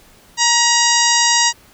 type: harmonic tone with a mistuned harmonic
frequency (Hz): 952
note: A#5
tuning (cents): +36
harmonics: 1 / 2 / 3 / 4 / 5 / 6 / 7 / 8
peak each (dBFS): -18 / -19 / -22 / -22 / -19 / -19 / -20 / -21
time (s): 0.37-1.53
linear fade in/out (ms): 50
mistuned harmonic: 1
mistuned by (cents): -31
effects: pink hiss -48 dBFS RMS until 1.73 s